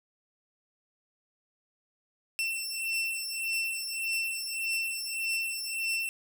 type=beating tone pair; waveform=sawtooth; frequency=2690 / 2691.7 Hz; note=E7 / E7; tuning=+34 / +36 cents; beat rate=1.7 Hz; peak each=-30 dBFS; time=2.39-6.09 s; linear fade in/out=0 ms; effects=none